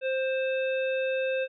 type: harmonic tone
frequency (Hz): 525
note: C5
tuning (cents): +6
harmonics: 1 / 3 / 5 / 7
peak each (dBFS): -26 / -36 / -35 / -45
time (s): 0.01-1.48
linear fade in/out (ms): 50
effects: none